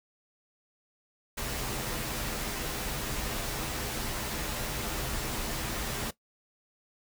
pink noise with comb filter, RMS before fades -34 dBFS, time 1.37-6.11 s, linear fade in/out 10 ms, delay 11 ms, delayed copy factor -0.55, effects noise-tail reverb RT60 0.1 s tail -17 dB re dry

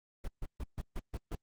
brown noise bursts, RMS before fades -36 dBFS, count 7, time 0.24-1.353 s, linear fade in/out 5 ms, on 39 ms, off 140 ms, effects Opus 24 kbps

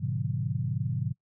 sine chord, G# diminished seventh, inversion none, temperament equal with one note detuned, 103.83 / 123.47 / 146.83 / 179.11 Hz, G#2 / B2 / D3 / F3, 0 / 0 / 0 / +44 cents, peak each -33 / -31 / -32 / -37 dBFS, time 0-1.13 s, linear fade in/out 20 ms, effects noise-tail reverb RT60 0.1 s tail -23 dB re dry

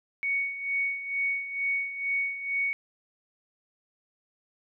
sine tone with tremolo, 2229 Hz, C#7, 9 cents sharp, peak -24 dBFS, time 0.23-2.73 s, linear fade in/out 0 ms, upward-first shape sine, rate 2.2 Hz, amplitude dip 70%, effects none

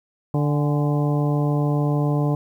harmonic tone with a mistuned harmonic, 146.83 Hz, D3, in tune, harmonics 1 / 2 / 3 / 4 / 5 / 6 / 7, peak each -19 / -25 / -29 / -31 / -33 / -35 / -36 dBFS, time 0.34-2.35 s, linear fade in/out 2 ms, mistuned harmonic 6, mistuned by -80 cents, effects 9-bit

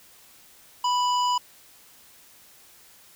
harmonic tone with a mistuned harmonic, 987.8 Hz, B5, in tune, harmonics 1 / 3 / 5 / 7, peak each -21 / -31 / -35 / -38 dBFS, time 0.84-1.38 s, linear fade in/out 5 ms, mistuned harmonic 7, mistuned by +26 cents, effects white hiss -53 dBFS RMS until 3.15 s

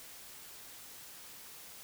silence, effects white hiss -51 dBFS RMS until 1.83 s

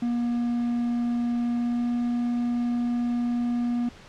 triangle tone with pitch glide, 238.7 to 240.2 Hz, A#3 to B3, +41 to -48 cents, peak -21 dBFS, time 0.02-3.89 s, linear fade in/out 5 ms, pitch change +11 cents, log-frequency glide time 1.53-1.89 s, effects pink hiss -48 dBFS RMS until 4.08 s + low-pass 5000 Hz 12 dB/octave

